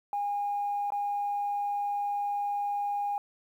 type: tone with dropouts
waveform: sine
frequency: 815 Hz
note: G#5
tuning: 33 cents flat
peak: -27 dBFS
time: 0.13-3.18 s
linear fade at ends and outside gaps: 1 ms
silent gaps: 0.904-0.921 s
effects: tanh soft clip ceiling -23 dBFS + 10-bit

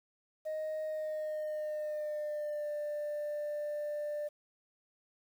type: tone with pitch glide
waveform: sine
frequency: 622.3 to 593.2 Hz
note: D#5 to D5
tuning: 0 to +17 cents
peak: -32 dBFS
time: 0.45-4.29 s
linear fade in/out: 20 ms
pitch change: -83 cents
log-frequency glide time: 0.84-2.69 s
effects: tanh soft clip ceiling -33 dBFS + 10-bit

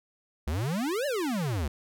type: exponential two-way sweep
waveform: square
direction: up then down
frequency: 66.4 to 606 to 66.4 Hz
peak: -28 dBFS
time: 0.47-1.68 s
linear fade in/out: 5 ms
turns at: 1.06 s
effects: none

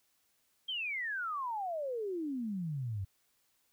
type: exponential sweep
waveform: sine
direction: down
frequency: 3238 to 91.8 Hz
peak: -34 dBFS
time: 0.68-3.05 s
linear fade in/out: 10 ms
effects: white hiss -74 dBFS RMS until 3.72 s

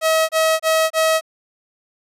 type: tone bursts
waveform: sawtooth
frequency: 640 Hz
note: D#5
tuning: 49 cents sharp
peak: -10 dBFS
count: 4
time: 0.01-1.211 s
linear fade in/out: 50 ms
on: 280 ms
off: 27 ms
effects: resampled to 32000 Hz

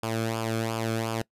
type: tone with flanger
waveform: sawtooth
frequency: 112.8 Hz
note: A2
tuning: 44 cents sharp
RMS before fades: -29 dBFS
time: 0.03-1.22 s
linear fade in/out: 5 ms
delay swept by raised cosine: 0.5 to 1.07 ms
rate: 2.8 Hz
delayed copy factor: -0.7
effects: noise-tail reverb RT60 0.1 s tail -23 dB re dry + resampled to 32000 Hz

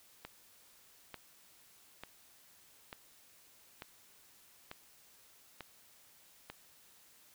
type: click train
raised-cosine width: 0.3 ms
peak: -28 dBFS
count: 8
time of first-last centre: 0.25-6.5 s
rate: 1.12 Hz
effects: white hiss -63 dBFS RMS until 7.34 s

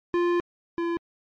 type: tone pair in turn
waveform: square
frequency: 348.4 / 339.5 Hz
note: F4 / F4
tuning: -4 / -49 cents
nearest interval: unison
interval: 45 cents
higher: first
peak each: -21 / -25 dBFS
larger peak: first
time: 0.14-0.4 / 0.78-0.97 s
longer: first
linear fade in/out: 0 ms
effects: low-pass 2000 Hz 12 dB/octave + MP3 48 kbps

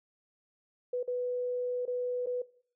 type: tone with dropouts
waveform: sine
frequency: 494.6 Hz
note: B4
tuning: 3 cents sharp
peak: -29 dBFS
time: 0.93-2.42 s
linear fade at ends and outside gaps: 5 ms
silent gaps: 1.03-1.077 / 1.855-1.877 / 2.261-2.268 s
effects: noise-tail reverb RT60 0.5 s tail -19 dB re dry

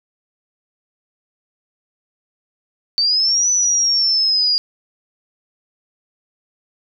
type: linear two-way sweep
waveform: sine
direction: up then down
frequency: 4533 to 6000 to 4811 Hz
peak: -13 dBFS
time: 2.98-4.58 s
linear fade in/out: 0 ms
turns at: 3.5 s
effects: none

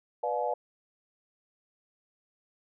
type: chord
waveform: sine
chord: B diminished seventh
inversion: none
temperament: just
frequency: 493.9 / 592.7 / 711.2 / 853.4 Hz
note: B4 / D5 / F5 / Ab5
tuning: 0 / +16 / +31 / +47 cents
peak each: -33 dBFS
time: 0.23-0.54 s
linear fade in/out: 5 ms
effects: none

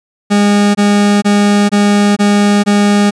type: tone bursts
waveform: 40% pulse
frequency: 204.6 Hz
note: G#3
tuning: 26 cents flat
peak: -6 dBFS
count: 6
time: 0.3-3.11 s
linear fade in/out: 20 ms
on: 450 ms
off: 22 ms
effects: resampled to 22050 Hz

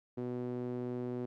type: tone with band-pass filter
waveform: sawtooth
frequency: 123.47 Hz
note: B2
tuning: in tune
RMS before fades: -38 dBFS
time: 0.17-1.26 s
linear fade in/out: 10 ms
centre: 330 Hz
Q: 2.1
effects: none

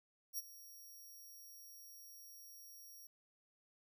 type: tone with ADSR envelope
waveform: 5% pulse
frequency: 5650 Hz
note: F8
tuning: 19 cents sharp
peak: -32 dBFS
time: 0.33-3.07 s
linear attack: 51 ms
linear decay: 29 ms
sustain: -17 dB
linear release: 4 ms
effects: none

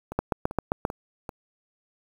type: two click trains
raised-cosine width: 1 ms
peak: -9 / -20 dBFS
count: 6 / 4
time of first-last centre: 0.19-0.851 / 0.12-1.292 s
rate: 7.56 / 2.56 Hz
effects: 7-bit

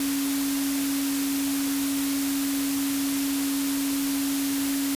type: tone in noise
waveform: sine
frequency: 277.2 Hz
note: C#4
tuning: in tune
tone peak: -24 dBFS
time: 0-4.95 s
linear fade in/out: 2 ms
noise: white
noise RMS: -31 dBFS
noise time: 0-4.95 s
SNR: +4 dB
effects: resampled to 32000 Hz

